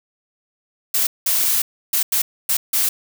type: noise bursts at uneven times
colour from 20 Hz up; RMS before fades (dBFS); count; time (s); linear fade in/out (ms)
blue; -18; 6; 0.94-1.07 / 1.26-1.62 / 1.93-2.03 / 2.12-2.22 / 2.49-2.57 / 2.73-2.89; 5
effects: none